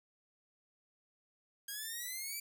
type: exponential sweep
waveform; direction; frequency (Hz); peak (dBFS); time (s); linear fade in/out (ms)
5% pulse; up; 1616 to 2349; -30; 1.68-2.4; 5
effects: none